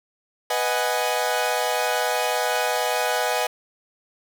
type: chord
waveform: sawtooth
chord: G# minor seventh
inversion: first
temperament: equal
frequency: 493.9 / 622.3 / 740 / 830.6 Hz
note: B4 / D#5 / F#5 / G#5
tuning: 0 / 0 / 0 / 0 cents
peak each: -23 dBFS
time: 0.5-3.47 s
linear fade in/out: 5 ms
effects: none